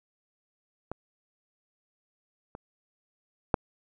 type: clicks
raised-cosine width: 1 ms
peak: -20 / -26 / -7 dBFS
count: 3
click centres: 0.916 / 2.551 / 3.542 s
effects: none